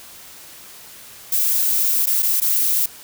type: noise with dropouts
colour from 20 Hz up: violet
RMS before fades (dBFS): -18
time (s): 1.32-2.86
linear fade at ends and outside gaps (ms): 5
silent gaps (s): 2.059-2.069 / 2.224-2.228 / 2.402-2.417
effects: white hiss -41 dBFS RMS until 3.03 s